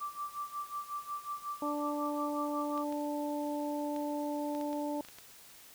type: tone with tremolo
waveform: sine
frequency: 1171 Hz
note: D6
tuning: 5 cents flat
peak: -34 dBFS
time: 0-2.85 s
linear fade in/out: 20 ms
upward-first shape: sine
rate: 5.5 Hz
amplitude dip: 85%
type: harmonic tone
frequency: 293.7 Hz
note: D4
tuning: in tune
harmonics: 1 / 2 / 3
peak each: -35 / -38 / -40 dBFS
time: 1.62-5.01 s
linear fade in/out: 2 ms
type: clicks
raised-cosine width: 0.2 ms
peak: -32 dBFS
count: 9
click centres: 2.777 / 2.925 / 3.963 / 4.55 / 4.612 / 4.73 / 5.049 / 5.086 / 5.186 s
effects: white hiss -55 dBFS RMS until 5.74 s